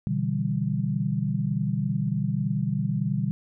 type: chord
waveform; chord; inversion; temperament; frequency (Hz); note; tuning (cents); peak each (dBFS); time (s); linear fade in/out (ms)
sine; E minor seventh; second; equal; 123.47 / 146.83 / 164.81 / 196; B2 / D3 / E3 / G3; 0 / 0 / 0 / 0; -29 / -28 / -31 / -28; 0.07-3.31; 0
effects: none